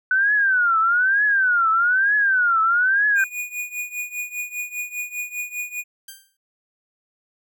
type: tone with vibrato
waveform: sine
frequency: 1491 Hz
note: F#6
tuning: 13 cents sharp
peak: -15 dBFS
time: 0.11-3.24 s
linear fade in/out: 2 ms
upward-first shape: triangle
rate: 1.1 Hz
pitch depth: 240 cents each way
type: tone with tremolo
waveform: square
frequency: 2456 Hz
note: D#7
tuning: 23 cents flat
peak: -24 dBFS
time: 3.15-5.84 s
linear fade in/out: 50 ms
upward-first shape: triangle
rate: 5 Hz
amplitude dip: 90%
type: tone with exponential decay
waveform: 5% pulse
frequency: 1578 Hz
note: G6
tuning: 11 cents sharp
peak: -23 dBFS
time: 6.08-6.37 s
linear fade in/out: 5 ms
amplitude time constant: 62 ms
effects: none